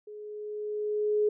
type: tone with level ramp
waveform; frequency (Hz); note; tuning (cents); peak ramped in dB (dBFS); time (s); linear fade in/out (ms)
sine; 420.9; G#4; +23; -41 to -21; 0.07-1.29; 5
effects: none